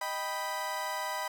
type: chord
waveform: 30% pulse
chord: Eb augmented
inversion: none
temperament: equal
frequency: 622.3 / 784 / 987.8 Hz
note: Eb5 / G5 / B5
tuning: 0 / 0 / 0 cents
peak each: -37 / -37 / -32 dBFS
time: 0.01-1.28 s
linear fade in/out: 5 ms
effects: none